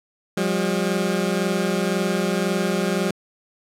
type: tone pair together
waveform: 20% pulse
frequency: 179.2 / 201.1 Hz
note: F3 / G3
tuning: +45 / +44 cents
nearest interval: major second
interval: 199 cents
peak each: -18 dBFS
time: 0.37-3.11 s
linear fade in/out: 5 ms
effects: low-pass 12000 Hz 12 dB/octave